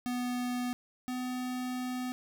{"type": "tone pair in turn", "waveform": "square", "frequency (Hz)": [246.9, 251.7], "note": ["B3", "B3"], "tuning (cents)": [0, 33], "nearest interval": "unison", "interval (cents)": 33, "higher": "second", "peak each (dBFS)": [-32, -34], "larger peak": "first", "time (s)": [[0.06, 0.73], [1.08, 2.12]], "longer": "second", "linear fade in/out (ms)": 0, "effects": []}